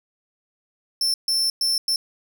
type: tone bursts at uneven times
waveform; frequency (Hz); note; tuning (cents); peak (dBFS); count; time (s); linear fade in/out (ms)
40% pulse; 5360; E8; +28; -18; 4; 1.01-1.14 / 1.28-1.5 / 1.61-1.78 / 1.88-1.96; 2
effects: none